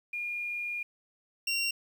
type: tone pair in turn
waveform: sine / 25% pulse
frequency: 2422 / 2753 Hz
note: D#7 / F7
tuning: -47 / -25 cents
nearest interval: major second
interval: 222 cents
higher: second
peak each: -32 / -24 dBFS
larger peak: second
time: 0.13-0.83 / 1.47-1.71 s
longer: first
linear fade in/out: 5 ms
effects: 10-bit